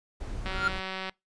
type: noise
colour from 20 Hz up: brown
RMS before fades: -36 dBFS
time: 0.2-0.8 s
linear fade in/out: 10 ms
type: tone with exponential growth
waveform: triangle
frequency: 1394 Hz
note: F6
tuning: 4 cents flat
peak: -18 dBFS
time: 0.46-0.68 s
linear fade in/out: 5 ms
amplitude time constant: 47 ms
type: click train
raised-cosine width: 0.3 ms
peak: -19 dBFS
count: 121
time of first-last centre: 0.46-1.095 s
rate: 189 Hz
effects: noise-tail reverb RT60 0.2 s tail -25 dB re dry + resampled to 22050 Hz